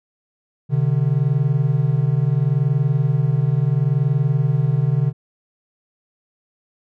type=tone pair together; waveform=triangle; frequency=130 / 150.73 Hz; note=C3 / D3; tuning=-11 / +45 cents; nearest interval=minor third; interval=256 cents; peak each=-16 dBFS; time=0.69-5.13 s; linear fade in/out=50 ms; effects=none